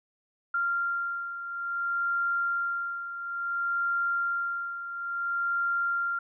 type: beating tone pair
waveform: sine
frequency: 1388 / 1388.58 Hz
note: F6 / F6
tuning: -11 / -10 cents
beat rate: 0.58 Hz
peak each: -28 / -34 dBFS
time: 0.54-6.19 s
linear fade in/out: 5 ms
effects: none